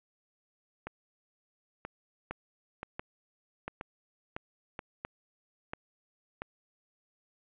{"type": "two click trains", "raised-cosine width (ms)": 0.5, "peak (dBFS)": [-21, -23], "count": [7, 5], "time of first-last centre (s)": [[2.31, 6.42], [0.87, 4.792]], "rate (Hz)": [1.46, 1.02], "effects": ["resampled to 8000 Hz", "9-bit"]}